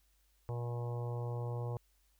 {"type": "harmonic tone", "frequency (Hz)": 119.9, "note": "A#2", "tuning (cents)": 49, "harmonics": [1, 3, 4, 5, 6, 7, 8, 9], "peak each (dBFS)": [-36, -50, -45, -51, -55, -51, -55, -56], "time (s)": [0.49, 1.77], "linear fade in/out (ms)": 0, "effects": ["added 50 Hz sine -70 dBFS peak until 2.19 s", "white hiss -75 dBFS RMS until 2.19 s"]}